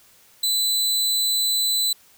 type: tone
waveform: sawtooth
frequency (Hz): 4000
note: B7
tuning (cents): +21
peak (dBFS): -16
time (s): 0.43-1.93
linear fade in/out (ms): 5
effects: white hiss -54 dBFS RMS until 2.17 s

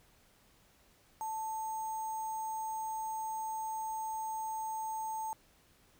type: tone with sample-and-hold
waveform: sine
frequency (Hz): 880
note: A5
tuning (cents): 0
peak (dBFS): -35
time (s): 1.21-5.33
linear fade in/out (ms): 0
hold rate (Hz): 7350
effects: pink hiss -66 dBFS RMS until 5.99 s

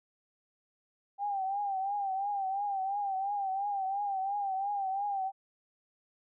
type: tone with vibrato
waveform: sine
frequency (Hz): 790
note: G5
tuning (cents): +13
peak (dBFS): -30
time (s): 1.18-5.32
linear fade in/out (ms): 50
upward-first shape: triangle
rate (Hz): 2.9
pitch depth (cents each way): 86
effects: none

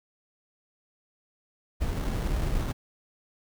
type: noise with sample-and-hold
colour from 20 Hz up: brown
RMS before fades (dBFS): -28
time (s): 1.8-2.73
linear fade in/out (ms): 20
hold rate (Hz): 2450
effects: none

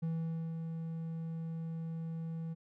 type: tone with ADSR envelope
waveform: triangle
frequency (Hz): 163.5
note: E3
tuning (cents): -14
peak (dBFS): -30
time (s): 0.02-2.55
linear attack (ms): 14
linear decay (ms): 500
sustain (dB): -5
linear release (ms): 26
effects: none

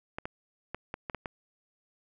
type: clicks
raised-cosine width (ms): 0.5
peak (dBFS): -20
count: 7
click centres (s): 0.185 / 0.255 / 0.746 / 0.941 / 1.098 / 1.147 / 1.258
effects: none

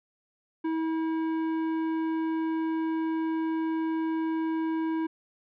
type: tone with tanh clipping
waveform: sine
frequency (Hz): 322.2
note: E4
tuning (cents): -39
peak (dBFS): -28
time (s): 0.64-5.07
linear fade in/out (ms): 10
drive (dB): 12
effects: none

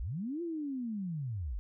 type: linear two-way sweep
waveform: sine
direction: up then down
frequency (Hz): 42.39 to 350 to 42.39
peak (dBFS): -34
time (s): 0-1.59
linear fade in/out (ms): 0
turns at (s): 0.42
effects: none

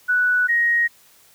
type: tone pair in turn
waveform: sine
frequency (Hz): 1480 / 1879.8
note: F#6 / A#6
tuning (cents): 0 / +14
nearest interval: major third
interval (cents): 414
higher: second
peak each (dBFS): -15 / -15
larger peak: neither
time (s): 0.08-0.48 / 0.48-0.88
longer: neither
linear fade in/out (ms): 20
effects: white hiss -53 dBFS RMS until 1.34 s

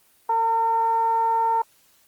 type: tone with low-pass filter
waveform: 15% pulse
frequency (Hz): 454.9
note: A#4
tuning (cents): -42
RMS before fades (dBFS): -21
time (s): 0.29-1.62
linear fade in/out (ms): 5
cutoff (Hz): 930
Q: 6.5
effects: white hiss -59 dBFS RMS until 2.07 s + Opus 24 kbps

